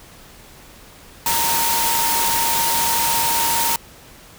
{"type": "tone in noise", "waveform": "sine", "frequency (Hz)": 924, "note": "A#5", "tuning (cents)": -16, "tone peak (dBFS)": -21, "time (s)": [1.26, 3.76], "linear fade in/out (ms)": 2, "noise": "white", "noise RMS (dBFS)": -20, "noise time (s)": [1.26, 3.76], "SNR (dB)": -4, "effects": ["pink hiss -44 dBFS RMS until 4.38 s"]}